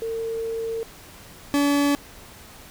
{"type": "tone pair in turn", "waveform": ["sine", "40% pulse"], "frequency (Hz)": [453.5, 285.7], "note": ["A#4", "D4"], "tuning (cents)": [-48, -48], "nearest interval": "minor sixth", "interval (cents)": 800, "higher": "first", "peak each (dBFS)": [-25, -17], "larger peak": "second", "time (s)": [[0.02, 0.83], [1.54, 1.95]], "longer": "first", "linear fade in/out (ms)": 0, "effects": ["pink hiss -45 dBFS RMS until 2.7 s"]}